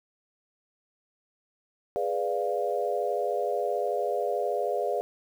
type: chord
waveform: sine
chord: G# diminished seventh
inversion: none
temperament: equal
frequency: 415.3 / 493.9 / 587.3 / 698.5 Hz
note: G#4 / B4 / D5 / F5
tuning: 0 / 0 / 0 / 0 cents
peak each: -31 dBFS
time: 1.96-5.01 s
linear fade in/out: 0 ms
effects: 9-bit